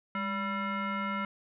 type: tone with frequency modulation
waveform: sine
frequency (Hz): 576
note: D5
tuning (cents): -34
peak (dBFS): -30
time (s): 0.15-1.25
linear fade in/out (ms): 2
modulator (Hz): 779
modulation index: 2
effects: none